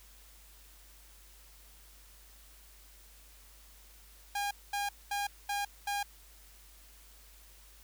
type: tone bursts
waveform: sawtooth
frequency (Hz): 811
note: G#5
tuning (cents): -41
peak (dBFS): -28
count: 5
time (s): 4.35-6.03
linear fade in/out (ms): 5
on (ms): 160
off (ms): 220
effects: added 50 Hz sine -57 dBFS peak until 7.83 s + white hiss -59 dBFS RMS until 7.83 s